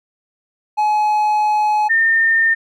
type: tone pair in turn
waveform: triangle / sine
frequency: 847 / 1813.5 Hz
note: G#5 / A#6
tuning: +34 / -48 cents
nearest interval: octave + minor second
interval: 1318 cents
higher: second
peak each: -11 dBFS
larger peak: neither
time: 0.77-1.89 / 1.89-2.55 s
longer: first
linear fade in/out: 20 ms
effects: none